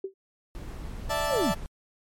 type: tone with exponential decay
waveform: sine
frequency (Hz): 386.1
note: G4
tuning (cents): -26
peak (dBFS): -26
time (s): 0.04-0.14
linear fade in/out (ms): 5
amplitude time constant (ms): 21
type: noise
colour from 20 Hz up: brown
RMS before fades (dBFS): -37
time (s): 0.55-1.66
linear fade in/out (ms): 0
type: chord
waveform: 30% pulse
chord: D suspended second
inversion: none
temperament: equal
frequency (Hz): 587.3 / 659.3 / 880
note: D5 / E5 / A5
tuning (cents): 0 / 0 / 0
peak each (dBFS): -28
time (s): 1.09-1.55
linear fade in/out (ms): 20
type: linear sweep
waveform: sine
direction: down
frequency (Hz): 622 to 134.3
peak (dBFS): -24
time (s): 1.29-1.53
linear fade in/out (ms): 20
effects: MP3 64 kbps